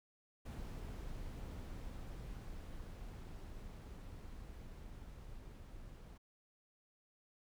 brown noise with level ramp, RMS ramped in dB -45 to -53 dBFS, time 0.45-6.18 s, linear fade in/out 10 ms, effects none

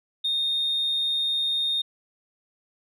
sine tone, 3678 Hz, A#7, 24 cents flat, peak -21 dBFS, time 0.24-1.82 s, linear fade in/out 10 ms, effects tanh soft clip ceiling -19 dBFS

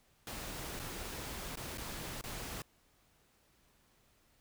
pink noise with dropouts, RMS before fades -43 dBFS, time 0.27-2.62 s, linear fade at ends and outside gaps 1 ms, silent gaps 0.793-0.797 / 1.556-1.572 / 1.774-1.781 / 2.212-2.239 s, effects pink hiss -70 dBFS RMS until 4.4 s

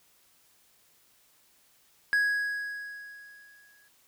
triangle tone with exponential decay, 1661.2 Hz, G#6, in tune, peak -19 dBFS, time 2.13-3.88 s, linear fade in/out 0 ms, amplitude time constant 380 ms, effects white hiss -64 dBFS RMS until 4.07 s

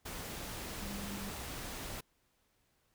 sine tone in noise, 200 Hz, G3, 35 cents sharp, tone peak -43 dBFS, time 0.81-1.3 s, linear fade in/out 10 ms, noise pink, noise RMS -43 dBFS, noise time 0.05-2.01 s, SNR -3 dB, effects pink hiss -75 dBFS RMS until 2.94 s

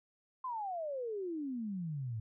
sine exponential sweep, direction down, 1054 to 106.1 Hz, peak -36 dBFS, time 0.44-2.2 s, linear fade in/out 5 ms, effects none

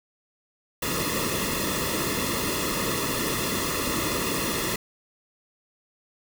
pink noise with comb filter, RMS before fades -27 dBFS, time 0.82-4.76 s, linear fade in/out 5 ms, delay 1.3 ms, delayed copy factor -0.85, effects none

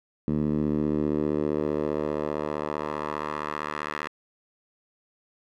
10% pulse tone with band-pass filter sweep, 75.2 Hz, D2, 42 cents sharp, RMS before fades -28 dBFS, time 0.28-4.08 s, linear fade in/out 0 ms, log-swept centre 210 to 1600 Hz, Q 1.5, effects none

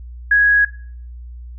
sine tone, 1661.2 Hz, G#6, in tune, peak -9 dBFS, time 0.31-0.65 s, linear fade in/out 5 ms, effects noise-tail reverb RT60 0.5 s tail -18 dB re dry + added 60 Hz sine -31 dBFS peak until 1.58 s

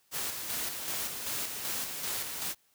white noise with tremolo, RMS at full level -34 dBFS, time 0.11-2.55 s, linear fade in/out 50 ms, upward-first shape square, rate 2.6 Hz, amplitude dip 40%, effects white hiss -69 dBFS RMS until 2.74 s + high-pass 60 Hz 12 dB/octave

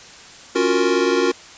square chord, Gb major seventh, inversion second, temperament equal with one note detuned, 277.2 / 349.2 / 368.1 / 466.2 Hz, Db4 / F4 / Gb4 / Bb4, 0 / 0 / -9 / 0 cents, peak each -24 / -22 / -21 / -21 dBFS, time 0.55-1.32 s, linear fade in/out 10 ms, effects white hiss -41 dBFS RMS until 1.57 s + resampled to 16000 Hz

